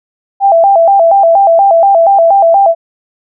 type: tone with vibrato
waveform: sine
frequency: 726 Hz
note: F#5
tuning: 33 cents flat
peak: -3 dBFS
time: 0.4-2.75 s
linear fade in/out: 50 ms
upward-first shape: square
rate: 4.2 Hz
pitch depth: 150 cents each way
effects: none